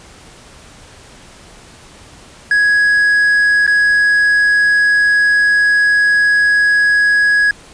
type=tone with dropouts; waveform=triangle; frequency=1667 Hz; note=G#6; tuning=6 cents sharp; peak=-7 dBFS; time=2.51-7.51 s; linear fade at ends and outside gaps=2 ms; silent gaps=3.666-3.676 s; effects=pink hiss -40 dBFS RMS until 7.73 s + resampled to 22050 Hz